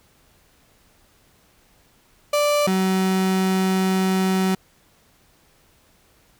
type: tone pair in turn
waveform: 35% pulse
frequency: 587.3 / 188.66 Hz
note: D5 / F#3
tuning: 0 / +34 cents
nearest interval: octave + minor sixth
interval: 1966 cents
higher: first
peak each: -15 / -16 dBFS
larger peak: first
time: 2.33-2.67 / 2.67-4.55 s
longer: second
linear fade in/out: 5 ms
effects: pink hiss -58 dBFS RMS until 6.39 s